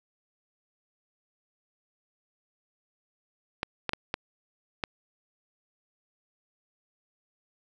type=clicks; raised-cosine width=0.3 ms; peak=-12 dBFS; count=5; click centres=3.631 / 3.893 / 3.934 / 4.141 / 4.838 s; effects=none